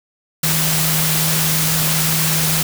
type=tone in noise; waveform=sine; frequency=158.1 Hz; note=D#3; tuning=28 cents sharp; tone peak=-20 dBFS; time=0.43-2.63 s; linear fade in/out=5 ms; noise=white; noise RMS=-18 dBFS; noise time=0.43-2.63 s; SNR=-5 dB; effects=none